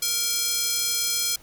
square tone with high-pass filter, 466.2 Hz, A#4, in tune, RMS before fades -25 dBFS, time 0.02-1.36 s, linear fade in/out 5 ms, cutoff 4900 Hz, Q 1.1, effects pink hiss -52 dBFS RMS until 1.42 s

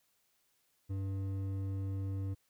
triangle tone with hard clipping, 97 Hz, G2, 18 cents flat, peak -36 dBFS, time 0.89-2.35 s, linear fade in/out 20 ms, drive 12 dB, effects white hiss -75 dBFS RMS until 2.49 s

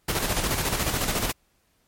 pink noise with tremolo, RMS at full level -24 dBFS, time 0.08-1.32 s, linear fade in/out 10 ms, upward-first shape square, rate 14 Hz, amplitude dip 45%, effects pink hiss -67 dBFS RMS until 1.87 s + MP3 64 kbps

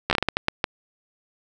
slowing click train, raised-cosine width 0.3 ms, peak -4 dBFS, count 10, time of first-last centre 0.1-0.642 s, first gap 12 ms, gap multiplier 1.38, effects none

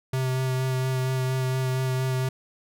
square tone with vibrato, 130 Hz, C3, 11 cents flat, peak -24 dBFS, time 0.13-2.29 s, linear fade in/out 5 ms, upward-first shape sine, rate 4.3 Hz, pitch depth 14 cents each way, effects none

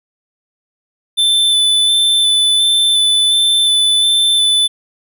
square tone with vibrato, 3520 Hz, A7, in tune, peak -10 dBFS, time 1.17-4.68 s, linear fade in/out 20 ms, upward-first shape square, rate 1.4 Hz, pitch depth 11 cents each way, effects none

